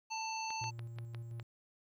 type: harmonic tone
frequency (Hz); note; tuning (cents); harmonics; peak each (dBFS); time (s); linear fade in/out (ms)
887; A5; +14; 1 / 3 / 5 / 7; -39 / -44 / -46 / -47; 0.1-0.71; 20
type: clicks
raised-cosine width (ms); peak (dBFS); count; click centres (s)
0.3; -32; 6; 0.505 / 0.641 / 0.793 / 0.986 / 1.147 / 1.398
type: tone with tremolo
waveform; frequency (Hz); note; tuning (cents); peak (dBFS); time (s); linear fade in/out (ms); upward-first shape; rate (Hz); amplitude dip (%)
triangle; 116.54; A#2; 0; -39; 0.61-1.43; 5; square; 5.7; 30
effects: 12-bit